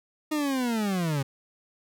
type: linear sweep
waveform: 40% pulse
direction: down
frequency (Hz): 311.1 to 132.1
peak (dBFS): -24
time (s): 0.31-1.23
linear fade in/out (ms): 10
effects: none